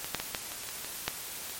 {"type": "clicks", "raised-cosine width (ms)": 0.2, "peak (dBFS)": [-17, -10, -14, -12, -21, -24, -21, -20, -9, -25], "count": 10, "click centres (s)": [0.045, 0.147, 0.2, 0.348, 0.519, 0.635, 0.689, 0.846, 1.08, 1.497], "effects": ["white hiss -40 dBFS RMS until 1.59 s", "MP3 64 kbps"]}